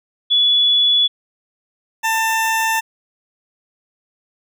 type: tone pair in turn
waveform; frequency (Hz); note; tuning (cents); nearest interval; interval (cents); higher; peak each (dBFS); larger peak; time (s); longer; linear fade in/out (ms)
sine / 20% pulse; 3417 / 893.4; G#7 / A5; +49 / +26; octave + major seventh; 2323; first; -11; neither; 0.3-1.08 / 2.03-2.81; neither; 20
effects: none